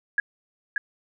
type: tone with echo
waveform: sine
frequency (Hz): 1666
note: G#6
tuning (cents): +5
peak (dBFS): -18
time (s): 0.18-0.2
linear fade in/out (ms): 2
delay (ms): 580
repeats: 1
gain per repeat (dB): -4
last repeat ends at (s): 0.78
effects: none